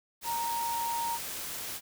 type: tone in noise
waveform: sine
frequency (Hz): 932.3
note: A#5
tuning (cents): 0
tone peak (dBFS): -30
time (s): 0.24-1.19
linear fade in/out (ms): 50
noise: white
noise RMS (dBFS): -38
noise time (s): 0.21-1.81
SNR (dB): +5
effects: none